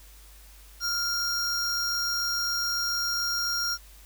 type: tone pair together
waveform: square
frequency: 1396.9 / 5588 Hz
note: F6 / F8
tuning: 0 / 0 cents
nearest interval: 2 octaves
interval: 2400 cents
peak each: -31 / -28 dBFS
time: 0.8-3.78 s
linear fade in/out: 50 ms
effects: added 50 Hz sine -49 dBFS peak until 4.05 s + white hiss -54 dBFS RMS until 4.05 s